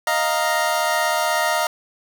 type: chord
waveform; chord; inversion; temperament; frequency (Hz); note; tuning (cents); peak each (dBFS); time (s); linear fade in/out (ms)
25% pulse; Eb suspended second; none; equal; 622.3 / 698.5 / 932.3; Eb5 / F5 / Bb5; 0 / 0 / 0; -19; 0.07-1.67; 2
effects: none